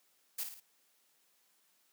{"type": "noise with echo", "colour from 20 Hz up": "blue", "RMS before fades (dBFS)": -37, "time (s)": [0.38, 0.44], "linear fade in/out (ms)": 10, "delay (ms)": 54, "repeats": 3, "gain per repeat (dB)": -6, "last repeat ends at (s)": 0.602, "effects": ["white hiss -72 dBFS RMS until 1.92 s", "high-pass 200 Hz 12 dB/octave"]}